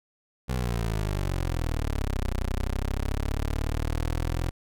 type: exponential two-way sweep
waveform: 20% pulse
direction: down then up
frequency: 64.9 to 30.74 to 42.93 Hz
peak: -21 dBFS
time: 0.48-4.51 s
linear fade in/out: 20 ms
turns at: 2.32 s
effects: none